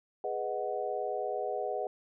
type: chord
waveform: sine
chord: G# minor seventh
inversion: none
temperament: equal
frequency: 415.3 / 493.9 / 622.3 / 740 Hz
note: G#4 / B4 / D#5 / F#5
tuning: 0 / 0 / 0 / 0 cents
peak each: -37 / -37 / -37 / -36 dBFS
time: 0.24-1.87 s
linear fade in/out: 2 ms
effects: none